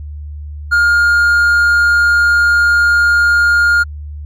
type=tone; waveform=triangle; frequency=1415 Hz; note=F6; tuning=22 cents sharp; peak=-6 dBFS; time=0.71-3.84 s; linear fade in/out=20 ms; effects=added 74 Hz sine -24 dBFS peak until 4.25 s